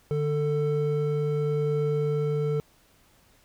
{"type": "tone pair together", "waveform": "triangle", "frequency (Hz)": [148.36, 444.2], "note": ["D3", "A4"], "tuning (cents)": [18, 16], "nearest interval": "octave + perfect fifth", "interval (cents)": 1898, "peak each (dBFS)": -24, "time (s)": [0.11, 2.6], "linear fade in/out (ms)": 0, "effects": ["pink hiss -61 dBFS RMS until 3.44 s"]}